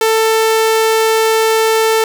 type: tone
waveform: sawtooth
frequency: 444 Hz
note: A4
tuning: 16 cents sharp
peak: -6 dBFS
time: 0.01-2.04 s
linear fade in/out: 2 ms
effects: none